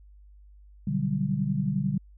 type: chord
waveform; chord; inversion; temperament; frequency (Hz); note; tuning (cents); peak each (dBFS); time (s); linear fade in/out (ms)
sine; G major seventh; first; equal; 123.47 / 146.83 / 185 / 196; B2 / D3 / F#3 / G3; 0 / 0 / 0 / 0; -34 / -28 / -32 / -28; 0.87-1.98; 5
effects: added 50 Hz sine -49 dBFS peak until 2.17 s